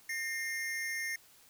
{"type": "tone pair together", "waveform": "square", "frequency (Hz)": [1828, 2114], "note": ["A#6", "C7"], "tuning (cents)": [-34, 17], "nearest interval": "minor third", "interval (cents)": 251, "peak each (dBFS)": [-38, -38], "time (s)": [0.09, 1.16], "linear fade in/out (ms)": 5, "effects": ["white hiss -61 dBFS RMS until 1.49 s"]}